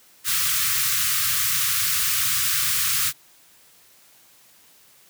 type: band-stop noise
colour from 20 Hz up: white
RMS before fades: -22 dBFS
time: 0.24-3.13 s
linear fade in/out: 50 ms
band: 160 to 1100 Hz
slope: 96 dB/octave
effects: white hiss -54 dBFS RMS until 5.09 s + high-pass 80 Hz 12 dB/octave